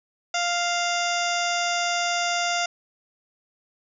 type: harmonic tone with a mistuned harmonic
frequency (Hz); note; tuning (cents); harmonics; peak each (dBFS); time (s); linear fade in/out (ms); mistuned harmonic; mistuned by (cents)
698; F5; -1; 1 / 2 / 3 / 4 / 5 / 7 / 8 / 9 / 10; -26 / -29 / -31 / -32 / -33 / -34 / -35 / -36 / -36; 0.34-2.66; 5; 5; +33
effects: none